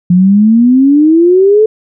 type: exponential sweep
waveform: sine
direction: up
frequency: 174.7 to 442.1 Hz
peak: -3 dBFS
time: 0.1-1.66 s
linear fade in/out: 5 ms
effects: none